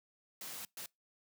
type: noise bursts at uneven times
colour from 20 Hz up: white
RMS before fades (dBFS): -45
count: 2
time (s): 0.41-0.65 / 0.77-0.86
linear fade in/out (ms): 2
effects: noise-tail reverb RT60 0.2 s tail -25 dB re dry + high-pass 100 Hz 12 dB/octave